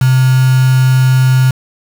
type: tone with quantisation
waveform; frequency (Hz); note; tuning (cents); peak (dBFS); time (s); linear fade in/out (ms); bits
sine; 129.4; C3; -19; -6; 0.01-1.51; 5; 3
effects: none